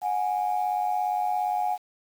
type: tone pair together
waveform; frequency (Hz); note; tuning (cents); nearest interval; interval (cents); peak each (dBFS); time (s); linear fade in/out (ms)
sine; 730 / 827.3; F#5 / G#5; -24 / -7; major second; 217; -25 / -26; 0.01-1.78; 50
effects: tanh soft clip ceiling -17 dBFS + 8-bit